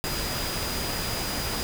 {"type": "tone in noise", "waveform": "sine", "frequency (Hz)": 4915, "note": "D#8", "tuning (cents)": -22, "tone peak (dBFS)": -35, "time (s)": [0.04, 1.63], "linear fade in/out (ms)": 0, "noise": "pink", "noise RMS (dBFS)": -30, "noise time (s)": [0.04, 1.63], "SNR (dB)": -8, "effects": []}